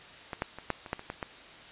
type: clicks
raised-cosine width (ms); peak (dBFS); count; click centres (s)
0.5; -20 / -14 / -26 / -13 / -27 / -15 / -27 / -20 / -18; 9; 0.332 / 0.421 / 0.586 / 0.703 / 0.862 / 0.931 / 0.994 / 1.101 / 1.228
effects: white hiss -49 dBFS RMS until 1.71 s + resampled to 8000 Hz